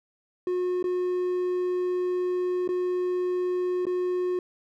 triangle tone with dropouts, 361.6 Hz, F#4, 40 cents flat, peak -22 dBFS, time 0.47-4.39 s, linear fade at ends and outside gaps 2 ms, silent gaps 0.827-0.841 / 2.677-2.689 / 3.854-3.867 s, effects none

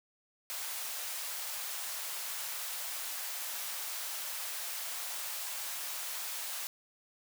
white high-pass noise, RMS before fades -39 dBFS, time 0.5-6.67 s, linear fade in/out 0 ms, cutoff 590 Hz, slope 24 dB/octave, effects none

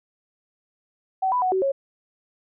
sine tone with pitch steps, 760 / 992 / 740 / 378.2 / 548 Hz, F#5 / B5 / F#5 / F#4 / C#5, +46 / +7 / 0 / +38 / -20 cents, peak -19 dBFS, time 1.22-1.72 s, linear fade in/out 10 ms, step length 100 ms, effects none

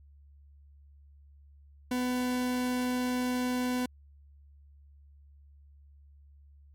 40% pulse tone, 249.8 Hz, B3, 20 cents sharp, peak -27 dBFS, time 1.91-3.86 s, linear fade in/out 5 ms, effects added 71 Hz sine -53 dBFS peak until 6.74 s + MP3 64 kbps

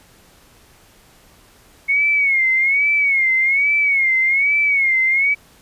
sine tone with vibrato, 2191 Hz, C#7, 21 cents flat, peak -13 dBFS, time 1.88-5.35 s, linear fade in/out 20 ms, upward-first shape sine, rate 1.2 Hz, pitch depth 100 cents each way, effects pink hiss -50 dBFS RMS until 5.61 s + resampled to 32000 Hz

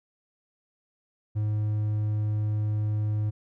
triangle tone, 106.1 Hz, G#2, 38 cents sharp, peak -22 dBFS, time 1.35-3.31 s, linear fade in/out 20 ms, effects none

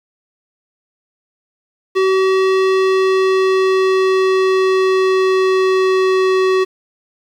square tone with pitch glide, 380 to 376.3 Hz, F#4 to F#4, +46 to +29 cents, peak -12 dBFS, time 1.95-6.65 s, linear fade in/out 20 ms, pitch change -17 cents, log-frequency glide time 2.72-6.43 s, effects low-pass 4000 Hz 12 dB/octave + 7-bit

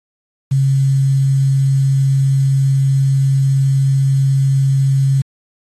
sine tone with quantisation, 135.7 Hz, C#3, 36 cents flat, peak -10 dBFS, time 0.51-5.22 s, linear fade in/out 10 ms, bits 6, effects AAC 32 kbps

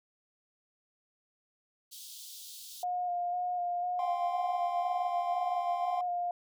pink high-pass noise, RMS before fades -47 dBFS, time 1.91-2.84 s, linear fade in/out 20 ms, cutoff 3300 Hz, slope 48 dB/octave
sine tone with vibrato, 712 Hz, F5, 33 cents sharp, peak -30 dBFS, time 2.83-6.31 s, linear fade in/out 2 ms, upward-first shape square, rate 2 Hz, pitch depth 16 cents each way
triangle chord, F suspended second, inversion none, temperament equal, 698.5 / 784 / 1046.5 Hz, F5 / G5 / C6, 0 / 0 / 0 cents, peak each -37 dBFS, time 3.99-6.01 s, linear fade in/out 2 ms
effects none

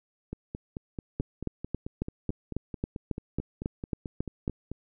two click trains, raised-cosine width 3 ms, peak -16 / -22 dBFS, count 13 / 21, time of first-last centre 1.2-4.479 / 0.33-4.716 s, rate 3.66 / 4.56 Hz, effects none

